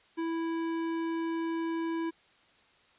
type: tone with tanh clipping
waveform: sine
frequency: 329.6 Hz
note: E4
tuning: in tune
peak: -32 dBFS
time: 0.17-2.11 s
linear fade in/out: 20 ms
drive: 16 dB
effects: white hiss -63 dBFS RMS until 2.98 s + resampled to 8000 Hz